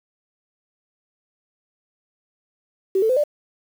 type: tone with pitch steps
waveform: sine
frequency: 383.2 / 442.7 / 511.5 / 591 Hz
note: G4 / A4 / C5 / D5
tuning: -39 / +11 / -39 / +11 cents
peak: -15 dBFS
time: 2.95-3.238 s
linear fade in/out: 5 ms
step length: 72 ms
effects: 7-bit